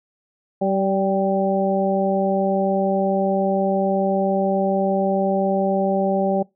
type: harmonic tone with a mistuned harmonic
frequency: 193.1 Hz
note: G3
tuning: 26 cents flat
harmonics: 1 / 2 / 3 / 4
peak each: -22 / -24 / -21 / -24 dBFS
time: 0.61-6.43 s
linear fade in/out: 10 ms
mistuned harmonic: 4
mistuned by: +25 cents
effects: noise-tail reverb RT60 0.2 s tail -22 dB re dry